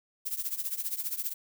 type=noise with tremolo; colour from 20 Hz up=violet; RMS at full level=-30 dBFS; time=0.25-1.34 s; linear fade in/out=20 ms; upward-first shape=triangle; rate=15 Hz; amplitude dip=90%; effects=none